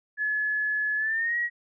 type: tone with pitch glide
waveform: sine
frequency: 1708 to 1906.1 Hz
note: G#6 to A#6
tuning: +48 to +38 cents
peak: -24 dBFS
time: 0.17-1.5 s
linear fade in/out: 50 ms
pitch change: +190 cents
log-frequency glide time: 0.97-1.37 s
effects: none